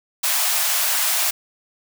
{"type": "high-pass noise", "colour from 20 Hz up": "white", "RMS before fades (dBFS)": -20, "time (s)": [0.23, 1.31], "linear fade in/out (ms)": 10, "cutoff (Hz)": 600, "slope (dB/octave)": 96, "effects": []}